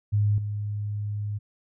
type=tone with level steps; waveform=sine; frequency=103.83 Hz; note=G#2; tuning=in tune; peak=-19 / -27 dBFS; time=0.12-1.39 s; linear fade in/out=20 ms; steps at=0.38 s; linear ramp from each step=2 ms; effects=none